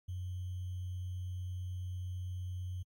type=tone with sample-and-hold; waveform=sine; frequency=90.9 Hz; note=F#2; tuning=30 cents flat; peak=-37 dBFS; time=0.08-2.83 s; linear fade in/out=10 ms; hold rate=3150 Hz; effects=AAC 48 kbps